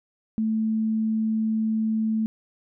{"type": "tone", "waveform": "sine", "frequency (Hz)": 220, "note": "A3", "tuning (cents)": 0, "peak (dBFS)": -21, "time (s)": [0.38, 2.26], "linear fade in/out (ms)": 0, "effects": []}